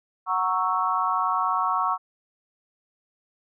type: chord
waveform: sine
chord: F# dominant seventh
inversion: none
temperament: equal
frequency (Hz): 740 / 932.3 / 1108.7 / 1318.5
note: F#5 / A#5 / C#6 / E6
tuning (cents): 0 / 0 / 0 / 0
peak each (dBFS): -29 / -28 / -24 / -28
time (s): 0.26-1.98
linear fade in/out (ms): 50
effects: none